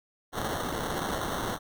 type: noise with sample-and-hold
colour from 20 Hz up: violet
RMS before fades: -32 dBFS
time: 0.32-1.59 s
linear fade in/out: 50 ms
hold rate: 2450 Hz
effects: none